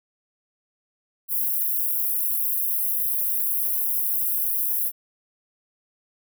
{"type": "high-pass noise", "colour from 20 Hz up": "white", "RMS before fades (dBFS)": -24, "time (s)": [1.28, 4.92], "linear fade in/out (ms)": 50, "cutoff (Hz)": 11000, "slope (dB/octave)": 48, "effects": []}